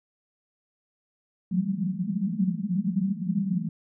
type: band-pass noise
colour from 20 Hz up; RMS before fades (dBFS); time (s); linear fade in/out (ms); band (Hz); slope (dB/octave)
white; -27; 1.51-3.69; 5; 170 to 210; 96
effects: none